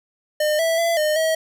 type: tone with pitch steps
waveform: square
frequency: 606 / 657 / 673 / 610 / 641 Hz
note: D#5 / E5 / E5 / D#5 / E5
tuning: -46 / -6 / +36 / -34 / -49 cents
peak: -18 dBFS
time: 0.4-1.35 s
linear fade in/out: 5 ms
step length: 190 ms
effects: none